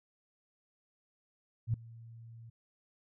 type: tone with ADSR envelope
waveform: sine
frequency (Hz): 114.9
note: A#2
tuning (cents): -25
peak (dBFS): -25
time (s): 1.67-2.5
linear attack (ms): 68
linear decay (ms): 4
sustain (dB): -23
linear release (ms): 8
effects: none